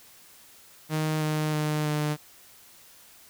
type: tone with pitch steps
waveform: sawtooth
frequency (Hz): 155.56 / 153.77 / 152.01 / 150.26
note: D#3 / D#3 / D#3 / D3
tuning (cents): 0 / -20 / -40 / +40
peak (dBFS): -21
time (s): 0.89-2.17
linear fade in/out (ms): 50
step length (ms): 320
effects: white hiss -53 dBFS RMS until 3.29 s